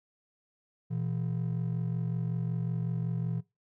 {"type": "ring-modulated tone", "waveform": "triangle", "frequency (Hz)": 143.1, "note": "D3", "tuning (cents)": -45, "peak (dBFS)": -24, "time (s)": [0.9, 3.41], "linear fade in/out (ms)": 20, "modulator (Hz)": 22.7, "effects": ["noise-tail reverb RT60 0.2 s tail -19 dB re dry", "tanh soft clip ceiling -20 dBFS"]}